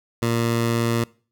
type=tone; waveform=15% pulse; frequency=116.54 Hz; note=A#2; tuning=in tune; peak=-13 dBFS; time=0.22-1.04 s; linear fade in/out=5 ms; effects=noise-tail reverb RT60 0.4 s tail -23 dB re dry